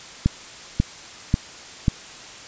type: click train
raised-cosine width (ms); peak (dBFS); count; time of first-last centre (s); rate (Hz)
5; -4; 4; 0.26-1.882; 1.85
effects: white hiss -40 dBFS RMS until 2.47 s + resampled to 16000 Hz